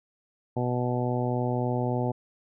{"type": "harmonic tone", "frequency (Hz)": 123.47, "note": "B2", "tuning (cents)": 0, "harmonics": [1, 2, 3, 4, 5, 6, 7], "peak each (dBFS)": [-28, -31, -33, -34, -35, -36, -36], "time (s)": [0.56, 2.12], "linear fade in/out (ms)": 10, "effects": []}